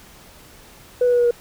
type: tone with pitch steps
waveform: sine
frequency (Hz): 493.9 / 489.6 / 485.4 / 481.2 / 477.1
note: B4 / B4 / B4 / B4 / A#4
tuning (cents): 0 / -15 / -30 / -45 / +40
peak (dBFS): -12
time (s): 1.01-1.31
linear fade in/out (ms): 5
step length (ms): 60
effects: tanh soft clip ceiling -10 dBFS + pink hiss -46 dBFS RMS until 1.4 s